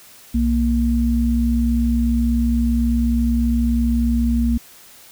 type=tone pair together; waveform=sine; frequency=61.74 / 233.7 Hz; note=B1 / A#3; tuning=0 / +5 cents; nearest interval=octave + major seventh; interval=2305 cents; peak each=-18 / -17 dBFS; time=0.34-4.58 s; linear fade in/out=10 ms; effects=white hiss -45 dBFS RMS until 5.11 s